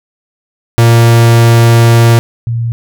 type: tone pair in turn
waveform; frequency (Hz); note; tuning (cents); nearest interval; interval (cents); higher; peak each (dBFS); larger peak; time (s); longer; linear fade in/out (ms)
45% pulse / sine; 116.54 / 116.54; A#2 / A#2; 0 / 0; unison; 0; neither; -3 / -11; first; 0.78-2.19 / 2.47-2.72; first; 0
effects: none